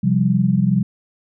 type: chord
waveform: sine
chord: C suspended fourth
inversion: none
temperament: equal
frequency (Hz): 130.81 / 174.61 / 196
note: C3 / F3 / G3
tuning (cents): 0 / 0 / 0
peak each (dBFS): -19 / -18 / -17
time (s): 0.03-0.83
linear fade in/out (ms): 10
effects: none